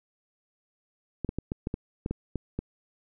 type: clicks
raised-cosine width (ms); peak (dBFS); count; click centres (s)
3; -17; 10; 1.247 / 1.291 / 1.386 / 1.519 / 1.671 / 1.741 / 2.061 / 2.11 / 2.357 / 2.59
effects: none